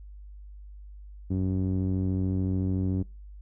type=tone with low-pass filter; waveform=sawtooth; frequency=93.7 Hz; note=F#2; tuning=22 cents sharp; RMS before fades=-27 dBFS; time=1.3-3.03 s; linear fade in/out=10 ms; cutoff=280 Hz; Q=1.9; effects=noise-tail reverb RT60 0.3 s tail -26 dB re dry + added 50 Hz sine -42 dBFS peak until 3.41 s